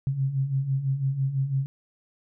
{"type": "beating tone pair", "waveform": "sine", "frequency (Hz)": [131.2, 137.2], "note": ["C3", "C#3"], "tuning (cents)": [5, -17], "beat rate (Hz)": 6, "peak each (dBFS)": [-30, -24], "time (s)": [0.07, 1.66], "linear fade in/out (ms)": 0, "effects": []}